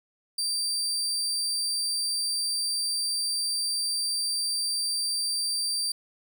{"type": "tone", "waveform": "30% pulse", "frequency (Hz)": 4683, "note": "D8", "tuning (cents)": -6, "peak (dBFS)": -23, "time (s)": [0.38, 5.92], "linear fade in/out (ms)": 5, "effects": []}